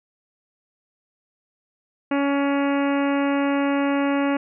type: harmonic tone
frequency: 280.7 Hz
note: C#4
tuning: 22 cents sharp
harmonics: 1 / 2 / 3 / 4 / 5 / 6 / 7 / 8 / 9 / 10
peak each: -20 / -26 / -30 / -32 / -34 / -36 / -37 / -38 / -39 / -40 dBFS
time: 2.11-4.37 s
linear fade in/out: 5 ms
effects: none